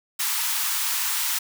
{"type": "high-pass noise", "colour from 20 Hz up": "white", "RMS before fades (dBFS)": -25, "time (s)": [0.19, 1.39], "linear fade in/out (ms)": 10, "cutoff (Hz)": 830, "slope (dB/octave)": 96, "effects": []}